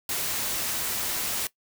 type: noise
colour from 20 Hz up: white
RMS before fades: -29 dBFS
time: 0.09-1.47 s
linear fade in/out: 2 ms
effects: noise-tail reverb RT60 0.1 s tail -19 dB re dry